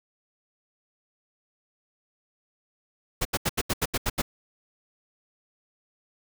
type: noise bursts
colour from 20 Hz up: pink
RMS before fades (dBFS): -25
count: 9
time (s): 3.21-4.22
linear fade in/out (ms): 10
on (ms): 42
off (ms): 79
effects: none